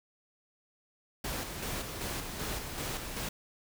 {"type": "noise with tremolo", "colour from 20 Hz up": "pink", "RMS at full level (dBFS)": -36, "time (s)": [1.24, 3.29], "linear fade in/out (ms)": 5, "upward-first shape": "square", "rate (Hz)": 2.6, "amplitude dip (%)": 40, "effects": []}